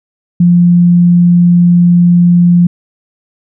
sine tone, 174.61 Hz, F3, in tune, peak -3 dBFS, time 0.4-2.67 s, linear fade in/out 5 ms, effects none

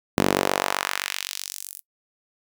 sawtooth tone with high-pass filter sweep, 47.76 Hz, G1, 44 cents flat, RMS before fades -26 dBFS, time 0.17-1.8 s, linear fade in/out 10 ms, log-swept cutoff 230 to 12000 Hz, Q 1.1, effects noise-tail reverb RT60 0.1 s tail -22 dB re dry

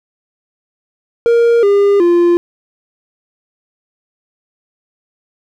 triangle tone with pitch steps, 468.2 / 402.9 / 346.7 Hz, A#4 / G4 / F4, +8 / +48 / -13 cents, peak -5 dBFS, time 1.26-2.37 s, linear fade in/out 0 ms, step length 370 ms, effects none

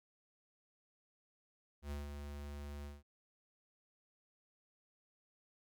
square tone with ADSR envelope, 72.2 Hz, D2, 29 cents flat, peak -40 dBFS, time 1.82-3.03 s, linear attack 90 ms, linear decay 160 ms, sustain -5 dB, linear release 180 ms, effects none

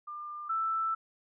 sine tone pair in turn, 1198 / 1324.2 Hz, D6 / E6, +34 / +7 cents, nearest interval major second, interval 173 cents, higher second, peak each -38 / -28 dBFS, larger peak second, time 0.07-0.49 / 0.49-0.95 s, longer second, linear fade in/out 10 ms, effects none

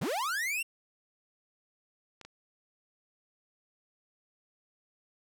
45% pulse linear sweep, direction up, 96.1 to 2794 Hz, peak -30 dBFS, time 0.01-0.63 s, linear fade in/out 10 ms
clicks, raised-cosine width 0.2 ms, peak -30 dBFS, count 2, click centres 2.213 / 2.25 s
effects none

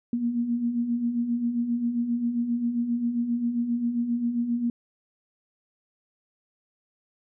sine beating tone pair, 231.6 / 239.1 Hz, A#3 / A#3, -11 / +44 cents, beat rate 7.5 Hz, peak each -32 / -24 dBFS, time 0.13-4.7 s, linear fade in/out 2 ms, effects none

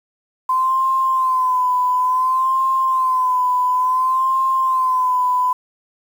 sine tone with vibrato, 1027 Hz, C6, 33 cents flat, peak -14 dBFS, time 0.49-5.53 s, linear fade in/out 5 ms, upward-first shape sine, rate 0.57 Hz, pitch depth 48 cents each way, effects 7-bit

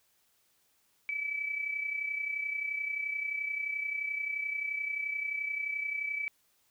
sine tone with amplitude modulation, 2300 Hz, D7, 37 cents flat, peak -29 dBFS, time 1.09-6.28 s, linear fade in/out 0 ms, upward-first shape sine, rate 31.5 Hz, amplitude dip 60%, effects white hiss -71 dBFS RMS until 6.7 s

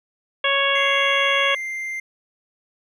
harmonic tone, 554.4 Hz, C#5, in tune, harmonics 1 / 2 / 3 / 4 / 5 / 6, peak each -24 / -24 / -24 / -24 / -24 / -24 dBFS, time 0.44-1.55 s, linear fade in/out 5 ms
triangle tone, 2093 Hz, C7, in tune, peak -24 dBFS, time 0.75-2 s, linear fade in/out 5 ms
effects none

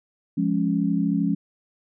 sine chord, Db major, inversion first, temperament equal, 174.61 / 207.7 / 277.2 Hz, F3 / Ab3 / Db4, 0 / 0 / 0 cents, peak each -24 dBFS, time 0.37-1.35 s, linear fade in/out 10 ms, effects none

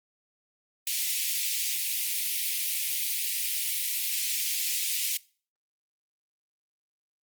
white high-pass noise, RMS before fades -29 dBFS, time 0.87-5.17 s, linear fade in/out 2 ms, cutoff 2100 Hz, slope 48 dB/octave, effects noise-tail reverb RT60 0.4 s tail -22 dB re dry + Opus 24 kbps

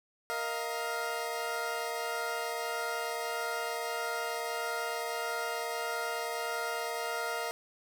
20% pulse chord, Bb suspended fourth, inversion none, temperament equal with one note detuned, 466.2 / 628.8 / 698.5 Hz, Bb4 / Eb5 / F5, 0 / +18 / 0 cents, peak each -32 / -34 / -32 dBFS, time 0.3-7.51 s, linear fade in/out 0 ms, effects none

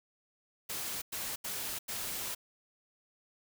white noise bursts at uneven times, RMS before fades -38 dBFS, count 4, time 0.69-1.02 / 1.12-1.36 / 1.44-1.79 / 1.88-2.35 s, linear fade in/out 10 ms, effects none

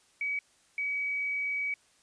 sine tone bursts at uneven times, 2272 Hz, C#7, 42 cents sharp, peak -29 dBFS, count 2, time 0.21-0.39 / 0.78-1.74 s, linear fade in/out 2 ms, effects white hiss -65 dBFS RMS until 2.02 s + resampled to 22050 Hz

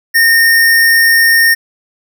sine tone with sample-and-hold, 1834 Hz, A#6, 29 cents flat, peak -5 dBFS, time 0.14-1.55 s, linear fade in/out 20 ms, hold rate 7350 Hz, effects none

